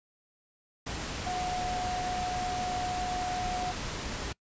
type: tone in noise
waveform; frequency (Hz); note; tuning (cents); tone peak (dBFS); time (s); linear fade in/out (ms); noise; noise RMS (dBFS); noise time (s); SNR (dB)
sine; 728; F#5; -28; -31; 1.26-3.72; 10; pink; -36; 0.86-4.33; +2
effects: noise-tail reverb RT60 0.1 s tail -24 dB re dry + resampled to 16000 Hz